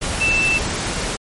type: tone in noise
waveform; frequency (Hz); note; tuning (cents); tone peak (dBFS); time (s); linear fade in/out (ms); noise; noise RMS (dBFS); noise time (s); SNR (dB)
sine; 2656; E7; +12; -15; 0.2-0.59; 20; pink; -23; 0.01-1.17; +5
effects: MP3 48 kbps